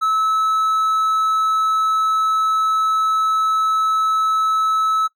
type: tone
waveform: triangle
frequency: 1300 Hz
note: E6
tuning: 24 cents flat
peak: -13 dBFS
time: 0.01-5.08 s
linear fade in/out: 20 ms
effects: noise-tail reverb RT60 0.1 s tail -20 dB re dry